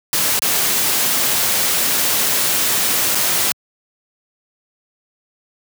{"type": "noise with dropouts", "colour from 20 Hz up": "white", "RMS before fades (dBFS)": -17, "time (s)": [0.13, 3.52], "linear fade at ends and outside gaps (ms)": 1, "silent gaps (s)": [[0.392, 0.42], [3.149, 3.153]], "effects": ["high-pass 100 Hz 12 dB/octave"]}